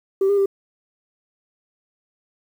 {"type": "tone with pitch steps", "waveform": "sine", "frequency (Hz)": [388.1, 403.3, 393.6], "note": ["G4", "G4", "G4"], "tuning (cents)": [-17, 49, 7], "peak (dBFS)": -13, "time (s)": [0.21, 0.459], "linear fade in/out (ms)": 5, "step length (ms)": 83, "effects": ["tanh soft clip ceiling -12 dBFS", "8-bit"]}